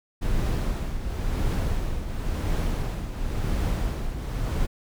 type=noise with tremolo; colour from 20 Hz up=brown; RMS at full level=-23 dBFS; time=0.21-4.67 s; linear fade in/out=20 ms; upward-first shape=triangle; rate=0.95 Hz; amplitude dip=65%; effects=none